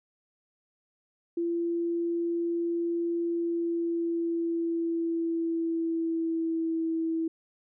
sine tone with pitch glide, 340 to 326.1 Hz, F4 to E4, -46 to -19 cents, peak -26 dBFS, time 1.37-7.28 s, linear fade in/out 5 ms, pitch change -73 cents, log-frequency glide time 3.21-6.86 s, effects none

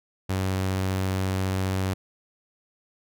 sawtooth tone, 94.7 Hz, F#2, 41 cents sharp, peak -20 dBFS, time 0.29-1.94 s, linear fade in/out 10 ms, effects none

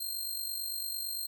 10% pulse tone with amplitude modulation, 4186 Hz, C8, in tune, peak -25 dBFS, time 0-1.27 s, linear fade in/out 10 ms, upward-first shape sine, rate 48.9 Hz, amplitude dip 55%, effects none

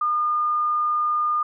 sine tone, 1215 Hz, D#6, 42 cents flat, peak -19 dBFS, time 0.01-1.43 s, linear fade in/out 5 ms, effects none

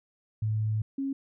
sine tone pair in turn, 108.3 / 272.9 Hz, A2 / C#4, -27 / -27 cents, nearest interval octave + major third, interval 1600 cents, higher second, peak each -25 / -28 dBFS, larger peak first, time 0.42-0.82 / 0.98-1.13 s, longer first, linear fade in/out 5 ms, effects none

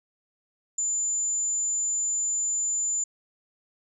sine tone, 7080 Hz, A8, 10 cents sharp, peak -24 dBFS, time 0.78-3.04 s, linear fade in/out 5 ms, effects none

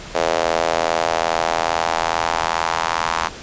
square tone with high-pass filter sweep, 41.2 Hz, E1, in tune, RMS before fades -20 dBFS, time 0.14-3.29 s, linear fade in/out 20 ms, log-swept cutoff 560 to 1000 Hz, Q 2.4, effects pink hiss -35 dBFS RMS until 3.42 s + resampled to 16000 Hz

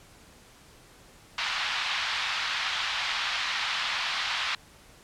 white band-pass noise, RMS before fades -30 dBFS, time 1.38-4.55 s, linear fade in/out 2 ms, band 880 to 4000 Hz, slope 24 dB/octave, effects pink hiss -54 dBFS RMS until 5.03 s + low-pass 11000 Hz 12 dB/octave

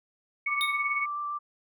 sine tone with tremolo, 2217 Hz, C#7, in tune, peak -24 dBFS, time 0.46-1.06 s, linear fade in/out 5 ms, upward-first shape triangle, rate 18 Hz, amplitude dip 75%
sine tone with vibrato, 1174.7 Hz, D6, in tune, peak -30 dBFS, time 0.47-1.39 s, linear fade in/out 20 ms, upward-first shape sine, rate 7.2 Hz, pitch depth 8 cents each way
square tone with exponential decay, 3697 Hz, A#7, 15 cents flat, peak -25 dBFS, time 0.61-0.83 s, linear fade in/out 0 ms, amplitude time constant 47 ms
effects none

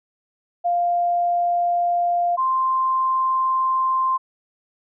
sine tone pair in turn, 698.5 / 1046.6 Hz, F5 / C6, 0 / 0 cents, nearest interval perfect fifth, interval 700 cents, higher second, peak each -17 dBFS, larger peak neither, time 0.64-2.37 / 2.37-4.18 s, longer second, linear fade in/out 20 ms, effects none

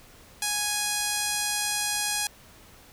5% pulse tone with low-pass filter, 830.6 Hz, G#5, in tune, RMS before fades -28 dBFS, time 0.42-2.27 s, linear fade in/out 2 ms, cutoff 11000 Hz, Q 1.3, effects pink hiss -52 dBFS RMS until 2.92 s

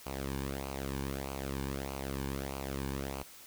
sawtooth tone with flanger, 68 Hz, C#2, 33 cents flat, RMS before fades -38 dBFS, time 0.06-3.23 s, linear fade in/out 5 ms, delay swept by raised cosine 0.55 to 1.55 ms, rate 1.6 Hz, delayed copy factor -0.7, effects white hiss -53 dBFS RMS until 3.46 s

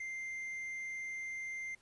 sine tone with hard clipping, 2093 Hz, C7, in tune, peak -40 dBFS, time 0-1.75 s, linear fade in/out 5 ms, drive 3 dB, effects pink hiss -68 dBFS RMS until 1.81 s + resampled to 24000 Hz

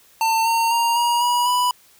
square tone with pitch steps, 898 / 915.3 / 932.9 / 950.8 / 969.1 / 987.8 Hz, A5 / A#5 / A#5 / A#5 / B5 / B5, +35 / -32 / +1 / +34 / -33 / 0 cents, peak -17 dBFS, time 0.21-1.71 s, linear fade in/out 2 ms, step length 250 ms, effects white hiss -53 dBFS RMS until 1.99 s

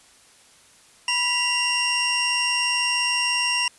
25% pulse tone pair together, 981.8 / 2777 Hz, B5 / F7, -10 / -10 cents, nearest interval octave + tritone, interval 1800 cents, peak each -23 / -17 dBFS, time 1.08-3.68 s, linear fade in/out 2 ms, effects white hiss -53 dBFS RMS until 3.78 s + resampled to 24000 Hz

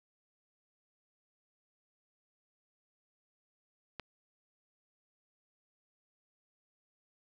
click, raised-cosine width 0.3 ms, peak -24 dBFS, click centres 3.997 s, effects none

